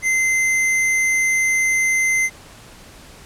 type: tone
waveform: square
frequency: 2070 Hz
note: C7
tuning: 19 cents flat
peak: -16 dBFS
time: 0.02-2.3 s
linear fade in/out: 50 ms
effects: pink hiss -43 dBFS RMS until 3.25 s + low-pass 11000 Hz 12 dB/octave